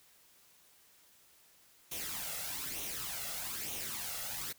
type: noise with flanger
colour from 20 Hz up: white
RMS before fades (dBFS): -40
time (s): 1.91-4.53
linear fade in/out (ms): 10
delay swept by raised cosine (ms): 0.31 to 1.51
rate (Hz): 1.1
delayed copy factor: +0.6
effects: white hiss -64 dBFS RMS until 4.58 s